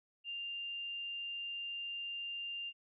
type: tone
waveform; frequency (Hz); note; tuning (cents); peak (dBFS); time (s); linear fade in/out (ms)
sine; 2794; F7; 0; -39; 0.24-2.73; 50
effects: none